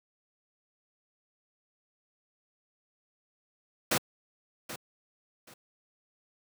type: noise with echo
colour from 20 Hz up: pink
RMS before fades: -26 dBFS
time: 3.91-3.98 s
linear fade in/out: 5 ms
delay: 780 ms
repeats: 2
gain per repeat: -13 dB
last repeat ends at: 5.54 s
effects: high-pass 150 Hz 12 dB/octave